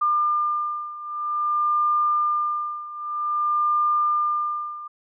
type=beating tone pair; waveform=sine; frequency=1200 / 1200.52 Hz; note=D6 / D6; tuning=+37 / +38 cents; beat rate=0.52 Hz; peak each=-22 / -25 dBFS; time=0.01-4.88 s; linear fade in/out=10 ms; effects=none